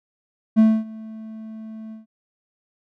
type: tone with ADSR envelope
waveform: triangle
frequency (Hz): 220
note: A3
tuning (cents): 0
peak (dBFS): -7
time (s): 0.56-2.06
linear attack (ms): 30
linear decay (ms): 250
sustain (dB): -24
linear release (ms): 140
effects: none